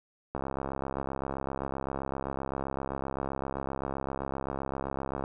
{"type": "click train", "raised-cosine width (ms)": 1, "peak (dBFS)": -19, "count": 332, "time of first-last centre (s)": [0.35, 5.239], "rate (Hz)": 67.7, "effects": []}